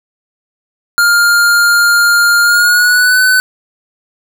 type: tone with pitch glide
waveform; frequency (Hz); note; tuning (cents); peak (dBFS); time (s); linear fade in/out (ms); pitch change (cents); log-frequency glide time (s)
square; 1406 to 1506.9; F6 to F#6; +11 to +31; -7; 0.98-3.4; 0; +120; 2.42-3.21
effects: none